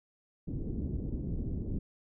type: low-pass noise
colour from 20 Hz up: pink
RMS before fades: -35 dBFS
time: 0.47-1.79 s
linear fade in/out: 10 ms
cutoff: 330 Hz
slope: 24 dB/octave
effects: none